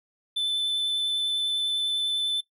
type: tone with vibrato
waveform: triangle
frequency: 3520 Hz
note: A7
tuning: in tune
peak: -22 dBFS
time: 0.36-2.41 s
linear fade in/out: 10 ms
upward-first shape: triangle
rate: 10 Hz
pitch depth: 8 cents each way
effects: noise-tail reverb RT60 0.1 s tail -18 dB re dry